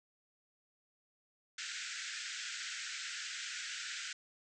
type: band-pass noise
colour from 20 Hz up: pink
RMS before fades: -43 dBFS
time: 1.58-4.13 s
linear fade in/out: 5 ms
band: 1400 to 7900 Hz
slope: 96 dB/octave
effects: none